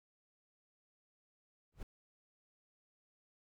brown noise with exponential growth, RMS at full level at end -40 dBFS, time 1.72-1.83 s, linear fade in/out 5 ms, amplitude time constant 22 ms, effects none

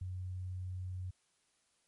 sine tone with ADSR envelope, 91.9 Hz, F#2, 11 cents flat, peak -36 dBFS, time 0.01-1.11 s, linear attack 7 ms, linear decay 21 ms, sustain -2 dB, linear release 10 ms, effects white hiss -75 dBFS RMS until 1.87 s + MP3 48 kbps

